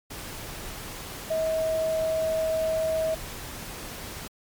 sine tone in noise, 640 Hz, D#5, 49 cents sharp, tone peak -23 dBFS, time 1.3-3.15 s, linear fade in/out 10 ms, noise pink, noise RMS -38 dBFS, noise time 0.1-4.28 s, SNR +12 dB, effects MP3 96 kbps

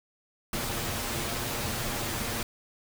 pink noise with comb filter, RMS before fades -32 dBFS, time 0.53-2.43 s, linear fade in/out 2 ms, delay 8.6 ms, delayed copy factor +0.55, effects none

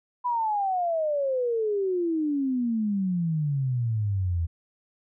sine exponential sweep, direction down, 998 to 81.2 Hz, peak -23 dBFS, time 0.24-4.47 s, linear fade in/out 20 ms, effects none

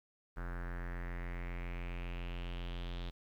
square tone with low-pass filter sweep, 43.65 Hz, F1, in tune, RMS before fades -41 dBFS, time 0.36-3.11 s, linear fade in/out 20 ms, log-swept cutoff 1500 to 3600 Hz, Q 4.5, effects 11-bit

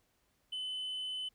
sine tone, 3025 Hz, F#7, 38 cents sharp, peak -34 dBFS, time 0.52-1.29 s, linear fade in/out 10 ms, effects tanh soft clip ceiling -35 dBFS + pink hiss -75 dBFS RMS until 1.34 s

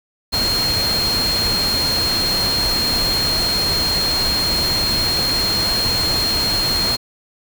sine tone in noise, 4230 Hz, C8, 18 cents sharp, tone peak -17 dBFS, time 0.32-6.97 s, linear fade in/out 20 ms, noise pink, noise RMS -23 dBFS, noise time 0.32-6.97 s, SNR +3 dB, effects none

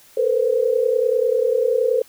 sine tone cluster, 447.7 / 486.7 / 517 Hz, A4 / B4 / C5, +30 / -25 / -21 cents, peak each -20 dBFS, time 0.17-2.02 s, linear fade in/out 5 ms, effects white hiss -50 dBFS RMS until 2.08 s

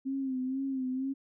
sine tone with vibrato, 263.7 Hz, C4, 14 cents sharp, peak -30 dBFS, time 0.05-1.14 s, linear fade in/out 20 ms, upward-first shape sine, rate 2.1 Hz, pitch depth 56 cents each way, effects none

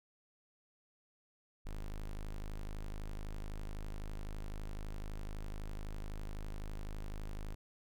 square tone, 25.96 Hz, G#0, in tune, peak -40 dBFS, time 1.65-7.55 s, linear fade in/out 10 ms, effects none

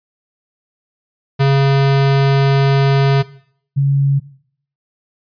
square / sine tone pair in turn, 137.6 / 139.04 Hz, C#3 / C#3, -12 / +6 cents, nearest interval unison, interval 18 cents, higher second, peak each -10 dBFS, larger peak neither, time 1.39-3.23 / 3.76-4.2 s, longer first, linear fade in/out 20 ms, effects noise-tail reverb RT60 0.6 s tail -18 dB re dry + resampled to 11025 Hz

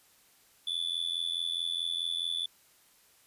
triangle tone with amplitude modulation, 3473 Hz, A7, 23 cents flat, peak -25 dBFS, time 0.67-2.46 s, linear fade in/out 5 ms, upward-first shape sine, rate 84.7 Hz, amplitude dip 90%, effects white hiss -63 dBFS RMS until 3.26 s + resampled to 32000 Hz

